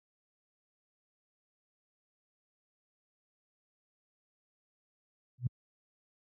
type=tone with exponential growth; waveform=sine; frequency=123.47 Hz; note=B2; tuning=in tune; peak=-23 dBFS; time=5.38-5.47 s; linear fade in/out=5 ms; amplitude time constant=19 ms; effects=high-pass 80 Hz 12 dB/octave